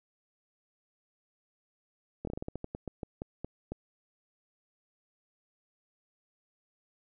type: slowing click train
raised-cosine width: 2 ms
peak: -23 dBFS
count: 15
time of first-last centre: 2.25-3.72 s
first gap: 23 ms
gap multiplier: 1.21
effects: none